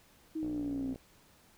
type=exponential sweep; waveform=sine; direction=down; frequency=320 to 260.4 Hz; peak=-33 dBFS; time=0.35-0.94 s; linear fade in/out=10 ms
type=click train; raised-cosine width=2 ms; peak=-32 dBFS; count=33; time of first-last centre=0.43-0.959 s; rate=60.5 Hz
effects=pink hiss -63 dBFS RMS until 1.57 s